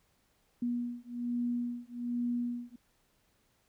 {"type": "beating tone pair", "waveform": "sine", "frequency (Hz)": [240.5, 241.7], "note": ["B3", "B3"], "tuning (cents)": [-46, -37], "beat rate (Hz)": 1.2, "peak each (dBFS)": [-35, -35], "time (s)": [0.62, 2.76], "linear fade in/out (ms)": 5, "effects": ["pink hiss -72 dBFS RMS until 3.68 s"]}